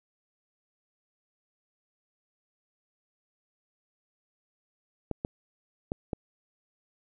clicks, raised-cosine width 2 ms, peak -17 dBFS, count 4, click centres 5.113 / 5.249 / 5.919 / 6.132 s, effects none

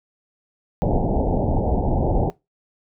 pink low-pass noise, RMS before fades -20 dBFS, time 0.82-2.3 s, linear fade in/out 0 ms, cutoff 870 Hz, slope 96 dB/octave, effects noise-tail reverb RT60 0.2 s tail -20 dB re dry

